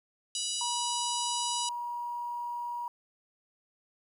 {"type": "harmonic tone", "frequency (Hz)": 978, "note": "B5", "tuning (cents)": -17, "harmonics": [3, 4, 5, 6, 7, 8, 9, 10], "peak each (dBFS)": [-37, -38, -39, -40, -40, -41, -42, -42], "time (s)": [0.35, 1.69], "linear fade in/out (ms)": 2}
{"type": "tone", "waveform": "sine", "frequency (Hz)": 958, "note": "A#5", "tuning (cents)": 47, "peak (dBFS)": -33, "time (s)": [0.61, 2.88], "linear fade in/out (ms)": 2}
{"effects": ["10-bit"]}